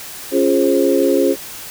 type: chord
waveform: sine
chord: Db major seventh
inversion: none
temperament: equal with one note detuned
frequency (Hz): 277.2 / 349.2 / 415.3 / 531.2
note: Db4 / F4 / Ab4 / C5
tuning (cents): 0 / 0 / 0 / +26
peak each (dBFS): -17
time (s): 0.31-1.36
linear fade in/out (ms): 50
effects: white hiss -32 dBFS RMS until 1.7 s